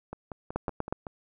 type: two click trains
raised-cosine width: 1 ms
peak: -15 / -23 dBFS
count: 4 / 6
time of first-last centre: 0.56-0.925 / 0.13-1.068 s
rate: 8.21 / 5.33 Hz
effects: none